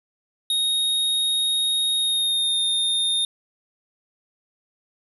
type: tone with pitch glide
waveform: square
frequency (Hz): 3736 to 3659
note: A#7 to A#7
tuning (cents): +3 to -33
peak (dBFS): -20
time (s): 0.5-3.25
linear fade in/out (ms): 2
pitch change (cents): -36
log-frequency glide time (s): 1.96-2.6
effects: none